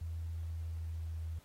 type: tone with pitch glide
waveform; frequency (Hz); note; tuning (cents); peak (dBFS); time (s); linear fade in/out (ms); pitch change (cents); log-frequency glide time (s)
sine; 82.41 to 81.09; E2 to E2; 0 to -28; -37; 0.01-1.39; 5; -28; 0.35-1.22
effects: pink hiss -65 dBFS RMS until 1.44 s + AAC 48 kbps